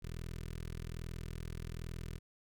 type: tone with notch filter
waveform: 15% pulse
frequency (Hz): 41.2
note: E1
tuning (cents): 0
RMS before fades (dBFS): -43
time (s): 0.02-2.19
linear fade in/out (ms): 20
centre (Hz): 790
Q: 0.79
effects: none